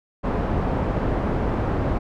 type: low-pass noise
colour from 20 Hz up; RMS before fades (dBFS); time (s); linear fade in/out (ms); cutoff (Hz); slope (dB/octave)
pink; -23; 0.23-1.99; 20; 920; 12
effects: none